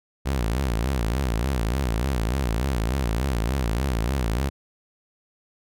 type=tone with vibrato; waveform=sawtooth; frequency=61.3 Hz; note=B1; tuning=12 cents flat; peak=-18 dBFS; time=0.25-4.5 s; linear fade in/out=20 ms; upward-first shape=sine; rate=3.4 Hz; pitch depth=220 cents each way; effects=none